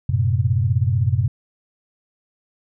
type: tone cluster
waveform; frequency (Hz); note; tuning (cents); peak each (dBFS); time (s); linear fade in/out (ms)
sine; 93 / 112.1 / 128.3; F#2 / A2 / C3; +9 / +33 / -34; -20; 0.09-1.28; 5
effects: none